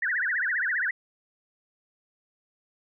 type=tone with vibrato; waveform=sine; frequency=1705 Hz; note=G#6; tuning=45 cents sharp; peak=-24 dBFS; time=0.02-0.91 s; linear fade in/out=5 ms; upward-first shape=triangle; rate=15 Hz; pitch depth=300 cents each way; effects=none